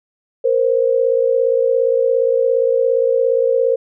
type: tone pair together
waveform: sine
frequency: 467.7 / 525 Hz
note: A#4 / C5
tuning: +6 / +6 cents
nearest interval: major second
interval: 200 cents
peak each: -15 dBFS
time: 0.44-3.76 s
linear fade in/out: 10 ms
effects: none